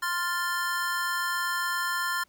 square chord, F major, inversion second, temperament equal, 1046.5 / 1396.9 / 1760 Hz, C6 / F6 / A6, 0 / 0 / 0 cents, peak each -32 dBFS, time 0.02-2.24 s, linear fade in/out 10 ms, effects pink hiss -66 dBFS RMS until 2.28 s

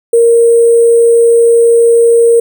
sine tone with sample-and-hold, 466.2 Hz, A#4, in tune, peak -3 dBFS, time 0.13-2.4 s, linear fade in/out 5 ms, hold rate 8820 Hz, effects none

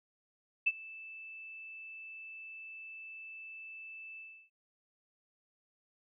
sine tone with ADSR envelope, 2637 Hz, E7, in tune, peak -23 dBFS, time 0.66-4.5 s, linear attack 13 ms, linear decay 40 ms, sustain -22 dB, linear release 320 ms, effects none

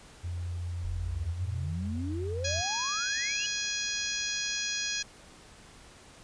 sine tone with pitch glide, 87.31 to 87.97 Hz, F2 to F2, 0 to +13 cents, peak -32 dBFS, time 0.23-2.62 s, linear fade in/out 20 ms, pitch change +13 cents, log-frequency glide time 1.25-2.41 s
sine exponential sweep, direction up, 36.51 to 2945 Hz, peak -34 dBFS, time 0.84-3.46 s, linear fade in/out 0 ms
harmonic tone, 830.6 Hz, G#5, in tune, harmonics 2 / 3 / 4 / 5 / 6 / 7 / 8, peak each -38 / -38 / -38 / -38 / -38 / -38 / -38 dBFS, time 2.44-5.03 s, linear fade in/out 10 ms
effects pink hiss -53 dBFS RMS until 6.23 s + resampled to 22050 Hz

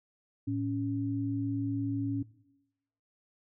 sine tone pair together, 110.41 / 278.6 Hz, A2 / C#4, +6 / +9 cents, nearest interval octave + major third, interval 1603 cents, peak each -33 / -31 dBFS, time 0.47-2.23 s, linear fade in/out 10 ms, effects noise-tail reverb RT60 0.9 s tail -19 dB re dry

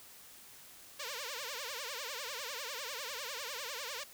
5% pulse tone with vibrato, 520 Hz, C5, 11 cents flat, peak -28 dBFS, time 0.99-4.04 s, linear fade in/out 10 ms, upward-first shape triangle, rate 10 Hz, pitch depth 300 cents each way, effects white hiss -55 dBFS RMS until 4.13 s

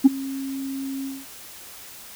sine tone with ADSR envelope, 270.5 Hz, C#4, 42 cents flat, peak -4 dBFS, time 0.04-1.26 s, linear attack 20 ms, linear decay 21 ms, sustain -23 dB, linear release 210 ms, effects tanh soft clip ceiling -5 dBFS + white hiss -42 dBFS RMS until 2.15 s

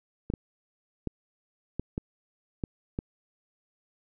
clicks, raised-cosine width 3 ms, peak -17 dBFS, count 7, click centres 0.301 / 0.338 / 1.073 / 1.796 / 1.979 / 2.638 / 2.989 s, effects none

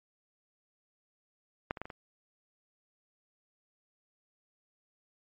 clicks, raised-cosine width 0.5 ms, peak -16 / -27 / -22 / -28 / -27 dBFS, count 5, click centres 1.709 / 1.772 / 1.816 / 1.855 / 1.902 s, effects MP3 48 kbps

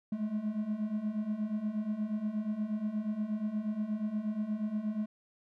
triangle beating tone pair, 207.7 / 216.1 Hz, G#3 / A3, 0 / -31 cents, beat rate 8.4 Hz, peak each -35 / -31 dBFS, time 0.12-5.06 s, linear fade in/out 5 ms, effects none

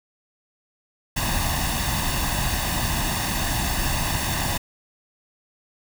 pink noise with comb filter, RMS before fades -24 dBFS, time 1.16-4.58 s, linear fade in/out 10 ms, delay 1.1 ms, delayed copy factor +0.7, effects none

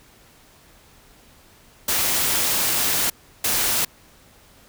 white noise bursts at uneven times, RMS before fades -21 dBFS, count 2, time 1.88-3.1 / 3.44-3.85 s, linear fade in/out 5 ms, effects pink hiss -52 dBFS RMS until 4.68 s

